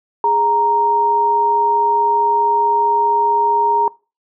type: tone pair together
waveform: sine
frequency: 415.3 / 932.3 Hz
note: G#4 / A#5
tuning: 0 / 0 cents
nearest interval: octave + major second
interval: 1400 cents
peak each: -21 / -12 dBFS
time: 0.24-3.88 s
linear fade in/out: 2 ms
effects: noise-tail reverb RT60 0.3 s tail -22 dB re dry